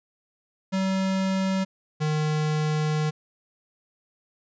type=tone pair in turn; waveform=square; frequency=190.8 / 153.23 Hz; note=G3 / D#3; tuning=-47 / -26 cents; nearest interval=major third; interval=379 cents; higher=first; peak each=-23 dBFS; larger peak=neither; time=0.72-1.65 / 2-3.11 s; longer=second; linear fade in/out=20 ms; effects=resampled to 16000 Hz